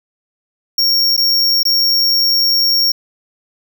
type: tone with dropouts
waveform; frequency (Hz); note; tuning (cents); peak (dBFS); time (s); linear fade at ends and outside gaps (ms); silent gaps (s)
square; 5530; F8; -18; -11; 0.78-2.92; 5; 1.166-1.176 / 1.632-1.652
effects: 8-bit